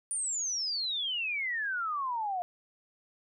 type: exponential sweep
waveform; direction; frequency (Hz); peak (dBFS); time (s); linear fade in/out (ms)
sine; down; 9400 to 698.5; -30; 0.11-2.42; 0
effects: none